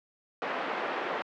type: band-pass noise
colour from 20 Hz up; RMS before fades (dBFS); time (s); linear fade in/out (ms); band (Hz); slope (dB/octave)
pink; -33; 0.42-1.22; 0; 410 to 2000; 12
effects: high-pass 200 Hz 12 dB/octave + low-pass 4000 Hz 12 dB/octave